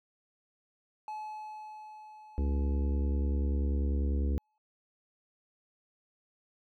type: tone with exponential decay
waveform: triangle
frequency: 857 Hz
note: A5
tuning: 46 cents flat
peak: -34 dBFS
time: 1.08-4.58 s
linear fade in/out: 1 ms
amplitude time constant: 760 ms
type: harmonic tone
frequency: 70.1 Hz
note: C#2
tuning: 20 cents sharp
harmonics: 1 / 3 / 4 / 5 / 6 / 7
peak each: -27 / -39 / -40 / -44 / -46 / -47 dBFS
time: 2.38-4.38 s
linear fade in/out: 0 ms
effects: none